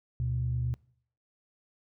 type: tone pair together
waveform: sine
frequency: 72.3 / 121.6 Hz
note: D2 / B2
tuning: -27 / -26 cents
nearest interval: major sixth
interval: 901 cents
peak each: -33 / -28 dBFS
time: 0.2-0.74 s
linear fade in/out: 0 ms
effects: noise-tail reverb RT60 0.6 s tail -24 dB re dry + tanh soft clip ceiling -20 dBFS